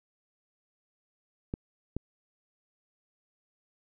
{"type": "clicks", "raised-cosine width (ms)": 3, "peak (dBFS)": -19, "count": 2, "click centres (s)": [1.539, 1.966], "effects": []}